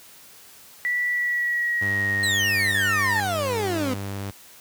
sine tone with pitch glide, 1957 to 1825.9 Hz, B6 to A#6, -16 to -36 cents, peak -21 dBFS, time 0.85-3.2 s, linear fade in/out 0 ms, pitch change -120 cents, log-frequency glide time 1.11-2.71 s
sawtooth tone, 99.1 Hz, G2, 19 cents sharp, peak -25 dBFS, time 1.81-4.31 s, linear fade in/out 10 ms
30% pulse exponential sweep, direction down, 4186 to 244.8 Hz, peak -21 dBFS, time 2.23-3.94 s, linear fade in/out 5 ms
effects white hiss -48 dBFS RMS until 4.6 s + high-pass 60 Hz 12 dB/octave

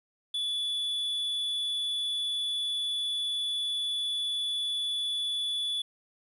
triangle tone, 3443 Hz, A7, 38 cents flat, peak -27 dBFS, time 0.34-5.82 s, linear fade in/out 5 ms, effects resampled to 32000 Hz + 10-bit

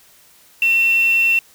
sine tone with quantisation, 2705 Hz, E7, 44 cents sharp, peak -12 dBFS, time 0.62-1.39 s, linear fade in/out 2 ms, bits 5, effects white hiss -50 dBFS RMS until 1.54 s

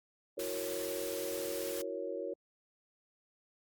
sine chord, F# dominant seventh, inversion third, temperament equal, 329.6 / 370 / 466.2 / 554.4 Hz, E4 / F#4 / A#4 / C#5, 0 / 0 / 0 / 0 cents, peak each -44 / -42 / -41 / -40 dBFS, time 0.37-2.34 s, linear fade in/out 10 ms
white noise, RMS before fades -43 dBFS, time 0.39-1.82 s, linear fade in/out 5 ms
effects Opus 48 kbps

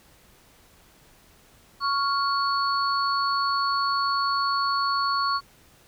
sine tone cluster, 1111 / 1397 / 4420 Hz, C#6 / F6 / C#8, +4 / 0 / -6 cents, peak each -23 / -30 / -29 dBFS, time 1.8-5.41 s, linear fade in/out 50 ms, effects pink hiss -56 dBFS RMS until 5.87 s

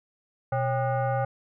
sine tone with frequency modulation, 123.47 Hz, B2, in tune, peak -23 dBFS, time 0.52-1.25 s, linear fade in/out 5 ms, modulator 670 Hz, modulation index 1.3, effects none

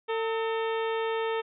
harmonic tone with a mistuned harmonic, 450 Hz, A4, 39 cents sharp, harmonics 1 / 2 / 3 / 4 / 5 / 6 / 7 / 8, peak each -28 / -34 / -38 / -40 / -42 / -44 / -45 / -46 dBFS, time 0.08-1.42 s, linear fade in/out 20 ms, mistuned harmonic 3, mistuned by -77 cents, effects none

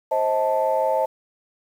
sine chord, A diminished, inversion first, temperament just, 528 / 633.6 / 880 Hz, C5 / Eb5 / A5, +16 / +31 / 0 cents, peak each -22 dBFS, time 0.11-1.06 s, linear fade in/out 10 ms, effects tanh soft clip ceiling -10 dBFS + 8-bit

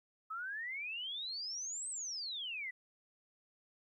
sine exponential two-way sweep, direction up then down, 1265 to 8372 to 1942 Hz, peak -39 dBFS, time 0.3-2.71 s, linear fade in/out 10 ms, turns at 1.89 s, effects 13-bit

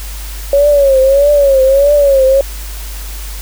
sine tone with vibrato, 554.4 Hz, C#5, in tune, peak -5 dBFS, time 0.53-2.41 s, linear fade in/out 2 ms, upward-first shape triangle, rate 1.6 Hz, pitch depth 110 cents each way, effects added 50 Hz sine -22 dBFS peak until 3.41 s + white hiss -30 dBFS RMS until 3.41 s

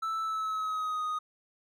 triangle tone with pitch glide, 1318.5 to 1244.5 Hz, E6 to D#6, 0 to 0 cents, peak -28 dBFS, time 0.02-1.19 s, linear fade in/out 10 ms, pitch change -100 cents, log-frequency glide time 0.22-1.03 s, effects none

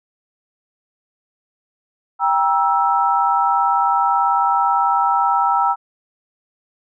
sine chord, E diminished, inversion first, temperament just, 791.1 / 949.3 / 1318.5 Hz, G5 / Bb5 / E6, +16 / +31 / 0 cents, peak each -18 dBFS, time 2.19-5.76 s, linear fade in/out 50 ms, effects none

